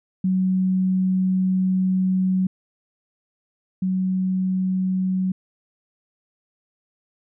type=tone pair in turn; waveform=sine; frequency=186.7 / 186.7 Hz; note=F#3 / F#3; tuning=+16 / +16 cents; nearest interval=unison; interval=0 cents; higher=neither; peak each=-17 / -19 dBFS; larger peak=first; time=0.24-2.47 / 3.82-5.32 s; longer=first; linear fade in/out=5 ms; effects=none